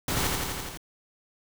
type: noise with echo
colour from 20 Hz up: pink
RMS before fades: -28 dBFS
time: 0.08-0.27 s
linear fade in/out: 2 ms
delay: 84 ms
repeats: 6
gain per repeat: -2 dB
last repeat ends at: 0.774 s
effects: none